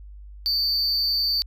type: tone with amplitude modulation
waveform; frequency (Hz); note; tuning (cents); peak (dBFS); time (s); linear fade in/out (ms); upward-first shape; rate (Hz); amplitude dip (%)
triangle; 4575; D8; -46; -16; 0.46-1.42; 0; sine; 269; 70
effects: added 50 Hz sine -39 dBFS peak until 1.46 s